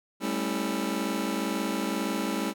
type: chord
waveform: sawtooth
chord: A dominant seventh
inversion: third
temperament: just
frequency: 198 / 220 / 275 / 330 Hz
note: G3 / A3 / C#4 / E4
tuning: +18 / 0 / -14 / +2 cents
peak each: -29 dBFS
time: 0.2-2.54 s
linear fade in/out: 50 ms
effects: none